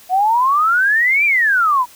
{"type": "exponential two-way sweep", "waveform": "sine", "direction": "up then down", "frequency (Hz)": [715, 2416, 951], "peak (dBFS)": -11, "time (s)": [0.09, 1.86], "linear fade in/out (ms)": 50, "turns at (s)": 1.25, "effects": ["white hiss -44 dBFS RMS until 1.95 s"]}